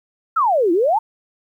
sine exponential two-way sweep, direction down then up, 1396.9 to 322.9 to 934 Hz, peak -13 dBFS, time 0.36-0.99 s, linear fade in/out 10 ms, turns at 0.72 s, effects 9-bit

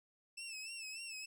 20% pulse tone with vibrato, 2644 Hz, E7, 5 cents sharp, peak -39 dBFS, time 0.37-1.26 s, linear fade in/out 10 ms, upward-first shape sine, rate 3.4 Hz, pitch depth 74 cents each way, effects none

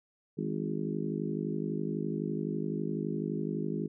harmonic tone with a mistuned harmonic, 51.9 Hz, G#1, in tune, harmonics 3 / 4 / 5 / 6 / 7 / 8, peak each -36 / -37 / -38 / -39 / -39 / -40 dBFS, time 0.37-3.88 s, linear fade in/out 20 ms, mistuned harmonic 3, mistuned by +53 cents, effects none

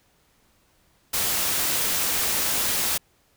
white noise, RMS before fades -24 dBFS, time 1.13-2.98 s, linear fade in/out 10 ms, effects pink hiss -63 dBFS RMS until 3.36 s

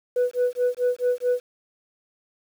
sine tone with tremolo, 493.9 Hz, B4, in tune, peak -15 dBFS, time 0.16-1.41 s, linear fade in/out 5 ms, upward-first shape sine, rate 4.6 Hz, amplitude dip 100%, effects tanh soft clip ceiling -16 dBFS + 8-bit

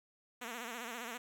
5% pulse tone with vibrato, 236 Hz, A#3, 22 cents sharp, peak -30 dBFS, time 0.41-1.18 s, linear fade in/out 10 ms, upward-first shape sine, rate 15 Hz, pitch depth 100 cents each way, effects none

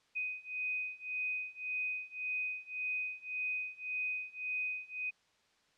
sine beating tone pair, 2500 / 2501.8 Hz, D#7 / D#7, +8 / +9 cents, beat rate 1.8 Hz, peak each -39 / -38 dBFS, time 0.15-5.11 s, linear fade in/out 20 ms, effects white hiss -71 dBFS RMS until 5.77 s + low-pass 5000 Hz 12 dB/octave

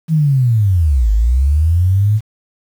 sine linear two-way sweep, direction down then up, 164.81 to 50.4 to 110.4 Hz, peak -9 dBFS, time 0.08-2.21 s, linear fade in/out 50 ms, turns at 1.11 s, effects 7-bit

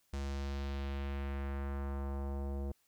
square tone with low-pass filter sweep, 69.3 Hz, C#2, in tune, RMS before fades -38 dBFS, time 0.13-2.72 s, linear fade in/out 5 ms, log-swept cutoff 7300 to 560 Hz, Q 1.3, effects white hiss -74 dBFS RMS until 2.87 s

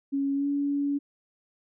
sine tone with pitch glide, 277.2 to 284 Hz, C#4 to C#4, 0 to +42 cents, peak -24 dBFS, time 0.12-0.99 s, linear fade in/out 20 ms, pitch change +42 cents, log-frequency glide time 0.34-0.47 s, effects none

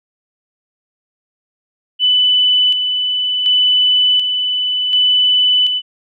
sine tone with tremolo, 2993 Hz, F#7, 19 cents sharp, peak -9 dBFS, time 1.99-5.82 s, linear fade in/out 50 ms, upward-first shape square, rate 0.68 Hz, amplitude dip 45%, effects none

